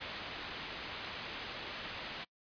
white low-pass noise, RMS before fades -44 dBFS, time 0-2.25 s, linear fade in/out 20 ms, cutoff 3900 Hz, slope 24 dB/octave, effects noise-tail reverb RT60 0.1 s tail -25 dB re dry + resampled to 11025 Hz

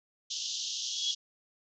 white band-pass noise, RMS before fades -36 dBFS, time 0.3-1.15 s, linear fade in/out 10 ms, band 2900 to 6700 Hz, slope 96 dB/octave
sine tone with exponential growth, 3343 Hz, G#7, 11 cents sharp, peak -26 dBFS, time 0.67-1.11 s, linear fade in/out 1 ms, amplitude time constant 95 ms
effects none

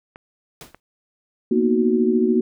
clicks, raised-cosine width 0.5 ms, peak -25 dBFS, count 2, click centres 0.159 / 0.746 s
pink noise with exponential decay, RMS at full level -36 dBFS, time 0.61-0.8 s, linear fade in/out 1 ms, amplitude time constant 40 ms
sine chord, B major seventh, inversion third, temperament equal, 233.1 / 246.9 / 311.1 / 370 Hz, A#3 / B3 / D#4 / F#4, 0 / 0 / 0 / 0 cents, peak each -19 / -23 / -24 / -19 dBFS, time 1.51-2.41 s, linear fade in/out 5 ms
effects none

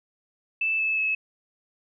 sine tone with pitch steps, 2637 / 2613 / 2589 Hz, E7 / E7 / E7, 0 / -16 / -32 cents, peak -22 dBFS, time 0.61-1.15 s, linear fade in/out 5 ms, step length 180 ms, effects none

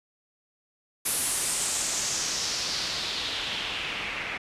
white noise with low-pass filter sweep, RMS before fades -30 dBFS, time 1.05-4.38 s, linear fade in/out 10 ms, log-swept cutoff 11000 to 2200 Hz, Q 2.7, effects resampled to 32000 Hz

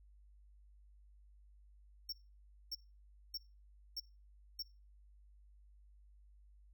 square tone bursts, 5460 Hz, F8, 40 cents flat, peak -40 dBFS, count 5, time 2.09-4.625 s, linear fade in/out 5 ms, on 35 ms, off 590 ms, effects noise-tail reverb RT60 0.3 s tail -20 dB re dry + added 50 Hz sine -60 dBFS peak until 6.73 s

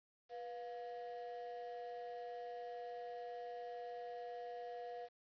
triangle ring-modulated tone, 597 Hz, D5, 28 cents sharp, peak -40 dBFS, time 0.29-5.09 s, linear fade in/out 50 ms, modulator 109 Hz, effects resampled to 11025 Hz + 11-bit

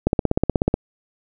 click train, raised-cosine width 2 ms, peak -3 dBFS, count 12, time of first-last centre 0.07-0.741 s, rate 16.4 Hz, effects none

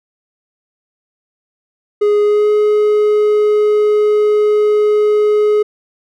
triangle tone with pitch glide, 415.3 to 421.1 Hz, G#4 to G#4, 0 to +24 cents, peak -7 dBFS, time 2.01-5.63 s, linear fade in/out 10 ms, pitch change +24 cents, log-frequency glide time 2.23-2.5 s, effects none

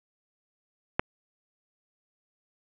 click, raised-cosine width 0.5 ms, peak -7 dBFS, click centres 0.995 s, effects resampled to 8000 Hz + 8-bit

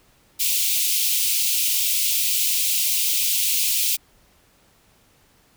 white high-pass noise, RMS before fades -21 dBFS, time 0.39-3.97 s, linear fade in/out 20 ms, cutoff 2400 Hz, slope 48 dB/octave, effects pink hiss -58 dBFS RMS until 5.56 s

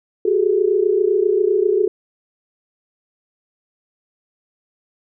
sine tone cluster, 368.8 / 401.4 / 429 Hz, F#4 / G4 / A4, -6 / +41 / -44 cents, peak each -18 dBFS, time 0.25-1.88 s, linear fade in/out 5 ms, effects none

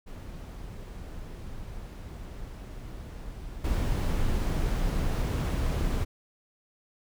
brown noise with level steps, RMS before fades -40 / -27 dBFS, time 0.06-6.05 s, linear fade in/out 20 ms, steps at 3.64 s, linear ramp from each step 5 ms, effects none

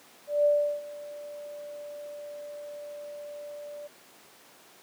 sine tone with ADSR envelope, 586 Hz, D5, 4 cents flat, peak -18 dBFS, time 0.27-3.88 s, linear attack 180 ms, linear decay 360 ms, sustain -20 dB, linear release 18 ms, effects pink hiss -54 dBFS RMS until 4.82 s + high-pass 300 Hz 12 dB/octave

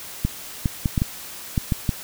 clicks, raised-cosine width 5 ms, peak -7 dBFS, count 8, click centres 0.25 / 0.658 / 0.858 / 0.978 / 1.019 / 1.578 / 1.722 / 1.892 s, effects white hiss -37 dBFS RMS until 2.03 s

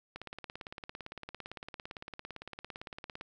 click train, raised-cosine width 0.3 ms, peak -26 dBFS, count 55, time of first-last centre 0.16-3.211 s, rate 17.7 Hz, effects none

